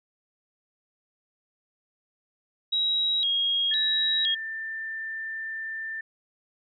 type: tone with vibrato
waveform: sine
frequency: 3546 Hz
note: A7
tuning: 13 cents sharp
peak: -22 dBFS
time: 2.72-4.35 s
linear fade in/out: 10 ms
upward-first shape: square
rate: 0.98 Hz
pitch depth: 140 cents each way
type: tone with pitch glide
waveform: sine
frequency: 1756 to 1784.6 Hz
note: A6 to A6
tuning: -4 to +24 cents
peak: -31 dBFS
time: 3.71-6.01 s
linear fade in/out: 5 ms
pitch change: +28 cents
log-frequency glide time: 3.88-4.31 s
effects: none